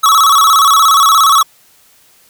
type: tone with vibrato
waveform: square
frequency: 1207 Hz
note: D6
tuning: 47 cents sharp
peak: -6 dBFS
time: 0.03-1.43 s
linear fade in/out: 10 ms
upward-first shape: square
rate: 17 Hz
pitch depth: 120 cents each way
effects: white hiss -48 dBFS RMS until 2.29 s